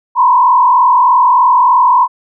sine tone with frequency modulation, 993 Hz, B5, 9 cents sharp, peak -5 dBFS, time 0.15-2.08 s, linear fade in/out 50 ms, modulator 43.2 Hz, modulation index 1.3, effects none

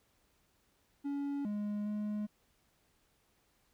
triangle tone with pitch steps, 282.6 / 207.5 / 209.7 Hz, C#4 / G#3 / G#3, +34 / -1 / +17 cents, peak -32 dBFS, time 1.04-2.27 s, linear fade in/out 20 ms, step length 410 ms, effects pink hiss -73 dBFS RMS until 3.73 s

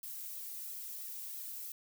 violet noise with flanger, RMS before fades -44 dBFS, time 0.03-1.72 s, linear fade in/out 2 ms, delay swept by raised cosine 1.5 to 2.5 ms, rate 3 Hz, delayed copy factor +0.8, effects none

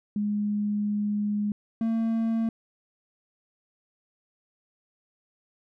sine / triangle tone pair in turn, 207.5 / 226.2 Hz, G#3 / A3, -1 / +48 cents, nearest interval minor second, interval 149 cents, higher second, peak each -24 / -21 dBFS, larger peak second, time 0.16-1.52 / 1.81-2.49 s, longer first, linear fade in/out 2 ms, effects none

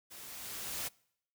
white noise with level ramp, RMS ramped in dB -50 to -37 dBFS, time 0.1-0.89 s, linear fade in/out 20 ms, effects noise-tail reverb RT60 0.7 s tail -25 dB re dry

